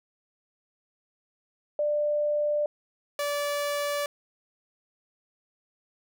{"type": "tone pair in turn", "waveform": ["sine", "sawtooth"], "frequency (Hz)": [593, 578.8], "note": ["D5", "D5"], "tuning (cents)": [17, -25], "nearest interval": "unison", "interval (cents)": 42, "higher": "first", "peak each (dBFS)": -23, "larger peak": "neither", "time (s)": [[1.79, 2.66], [3.19, 4.06]], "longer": "neither", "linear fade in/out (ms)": 2, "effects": []}